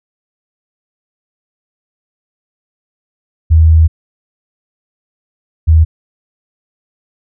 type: tone pair in turn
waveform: sine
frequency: 80.2 / 79.89 Hz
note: E2 / D#2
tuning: -47 / +46 cents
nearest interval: unison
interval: 7 cents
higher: first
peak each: -3 dBFS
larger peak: neither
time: 3.5-3.88 / 5.67-5.85 s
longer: first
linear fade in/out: 20 ms
effects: none